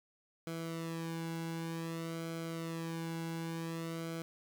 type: tone with flanger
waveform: sawtooth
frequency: 164.81 Hz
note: E3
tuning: in tune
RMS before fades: -40 dBFS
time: 0.47-4.22 s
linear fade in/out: 0 ms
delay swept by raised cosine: 1.1 to 1.63 ms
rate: 0.54 Hz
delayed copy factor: -0.75
effects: none